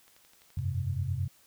click train, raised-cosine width 0.2 ms, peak -40 dBFS, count 7, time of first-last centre 0.08-0.588 s, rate 11.8 Hz
sine chord, F suspended second, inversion none, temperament equal with one note detuned, 88.78 / 98 / 130.81 Hz, F2 / G2 / C3, +29 / 0 / 0 cents, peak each -33 dBFS, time 0.57-1.28 s, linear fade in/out 5 ms
effects white hiss -62 dBFS RMS until 1.46 s

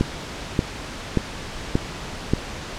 click train, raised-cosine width 3 ms, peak -4 dBFS, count 5, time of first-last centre 0.01-2.336 s, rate 1.72 Hz, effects pink hiss -33 dBFS RMS until 2.78 s + low-pass 6000 Hz 12 dB/octave

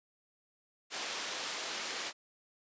white band-pass noise, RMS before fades -39 dBFS, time 0.9-2.13 s, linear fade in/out 50 ms, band 320 to 5500 Hz, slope 12 dB/octave, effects resampled to 16000 Hz

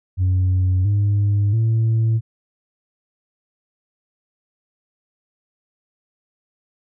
sine tone with pitch steps, 92.5 / 102.04 / 112.57 Hz, F#2 / G#2 / A2, 0 / -30 / +40 cents, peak -12 dBFS, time 0.17-2.21 s, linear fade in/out 50 ms, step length 680 ms, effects tanh soft clip ceiling -13 dBFS

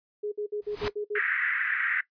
sine tone bursts, 417.2 Hz, G#4, 8 cents sharp, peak -28 dBFS, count 7, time 0.23-1.19 s, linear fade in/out 10 ms, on 90 ms, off 55 ms
pink noise with exponential growth, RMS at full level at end -28 dBFS, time 0.62-0.88 s, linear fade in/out 0 ms, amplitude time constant 56 ms
white band-pass noise, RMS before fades -28 dBFS, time 1.15-2.01 s, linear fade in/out 5 ms, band 1500 to 2000 Hz, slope 48 dB/octave
effects noise-tail reverb RT60 0.1 s tail -17 dB re dry + resampled to 11025 Hz

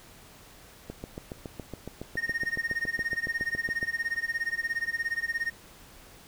click train, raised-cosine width 2 ms, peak -23 dBFS, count 22, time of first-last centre 0.9-3.829 s, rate 7.17 Hz
triangle tone with tremolo, 1849 Hz, A#6, 15 cents flat, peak -23 dBFS, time 2.17-5.5 s, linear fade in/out 2 ms, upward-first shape sine, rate 17 Hz, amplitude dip 95%
effects pink hiss -52 dBFS RMS until 6.27 s

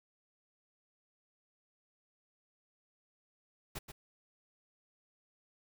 pink noise with echo, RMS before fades -41 dBFS, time 3.75-3.79 s, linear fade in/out 10 ms, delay 130 ms, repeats 1, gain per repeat -7 dB, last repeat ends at 3.92 s, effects none

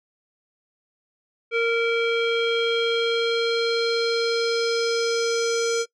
square tone with low-pass filter sweep, 462.7 Hz, A#4, 13 cents flat, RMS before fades -22 dBFS, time 1.51-5.86 s, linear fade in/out 50 ms, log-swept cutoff 2500 to 6400 Hz, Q 3.7, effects noise-tail reverb RT60 0.1 s tail -21 dB re dry

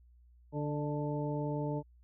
harmonic tone with a mistuned harmonic, 146.83 Hz, D3, in tune, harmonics 1 / 2 / 3 / 4 / 6, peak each -35 / -38 / -40 / -41 / -43 dBFS, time 0.52-1.83 s, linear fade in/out 50 ms, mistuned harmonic 4, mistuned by +25 cents, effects added 60 Hz sine -58 dBFS peak until 2.03 s

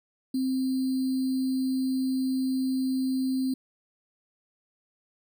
sine tone with sample-and-hold, 261.6 Hz, C4, in tune, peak -24 dBFS, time 0.34-3.54 s, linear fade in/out 5 ms, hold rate 4410 Hz, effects none

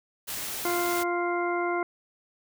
white noise, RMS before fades -34 dBFS, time 0.27-1.04 s, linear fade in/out 20 ms
harmonic tone, 349.2 Hz, F4, in tune, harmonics 1 / 2 / 3 / 4 / 6, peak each -28 / -31 / -33 / -34 / -36 dBFS, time 0.65-1.83 s, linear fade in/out 2 ms
effects none

